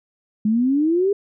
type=exponential sweep; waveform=sine; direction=up; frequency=207.7 to 412.1 Hz; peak=-15 dBFS; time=0.45-1.13 s; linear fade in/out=5 ms; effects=none